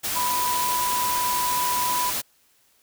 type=tone in noise; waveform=sine; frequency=987.8 Hz; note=B5; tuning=in tune; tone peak=-23 dBFS; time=0.15-2.11 s; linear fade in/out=20 ms; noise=white; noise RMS=-27 dBFS; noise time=0.03-2.22 s; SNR=+1 dB; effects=white hiss -62 dBFS RMS until 2.82 s